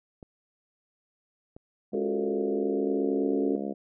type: clicks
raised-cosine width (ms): 2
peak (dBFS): -31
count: 2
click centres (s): 0.228 / 1.565
type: harmonic tone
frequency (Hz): 69.3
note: C#2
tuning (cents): 0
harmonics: 3 / 4 / 5 / 6 / 7 / 8 / 9 / 10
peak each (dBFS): -34 / -36 / -38 / -40 / -41 / -42 / -43 / -44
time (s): 1.92-3.74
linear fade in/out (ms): 20
type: chord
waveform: sine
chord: F# minor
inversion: second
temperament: just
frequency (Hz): 277.5 / 370 / 444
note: C#4 / F#4 / A4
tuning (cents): +2 / 0 / +16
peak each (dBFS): -30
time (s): 1.94-3.56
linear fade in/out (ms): 2
effects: none